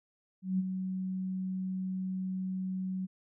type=tone with ADSR envelope; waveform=sine; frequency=187.2 Hz; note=F#3; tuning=20 cents sharp; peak=-25 dBFS; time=0.42-3.07 s; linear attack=170 ms; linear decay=29 ms; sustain=-7 dB; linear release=25 ms; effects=none